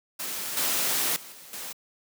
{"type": "noise with level steps", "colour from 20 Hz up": "white", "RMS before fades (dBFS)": [-33, -26, -44, -47, -37], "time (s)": [0.19, 1.73], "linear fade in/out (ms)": 10, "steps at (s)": [0.57, 1.16, 1.32, 1.53], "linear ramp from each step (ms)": 2, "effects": ["high-pass 150 Hz 12 dB/octave"]}